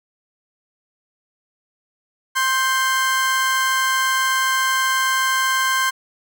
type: tone pair together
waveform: 35% pulse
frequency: 1052.2 / 1569 Hz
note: C6 / G6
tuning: +9 / +1 cents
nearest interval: perfect fifth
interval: 692 cents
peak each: -18 dBFS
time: 2.35-5.91 s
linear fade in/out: 20 ms
effects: none